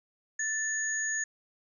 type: tone pair together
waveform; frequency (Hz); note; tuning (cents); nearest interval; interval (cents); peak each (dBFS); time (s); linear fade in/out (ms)
sine; 1766 / 6698; A6 / G#8; +6 / +14; octave + major seventh; 2308; -31 / -32; 0.39-1.24; 5
effects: none